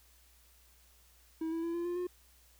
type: tone with pitch steps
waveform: triangle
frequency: 322.4 / 329.2 / 336.1 / 343.2 / 350.4 / 357.7 Hz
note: E4 / E4 / E4 / F4 / F4 / F4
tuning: -38 / -2 / +34 / -30 / +6 / +41 cents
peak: -31 dBFS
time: 1.41-2.07 s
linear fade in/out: 5 ms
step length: 110 ms
effects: added 60 Hz sine -64 dBFS peak until 2.59 s + white hiss -65 dBFS RMS until 2.59 s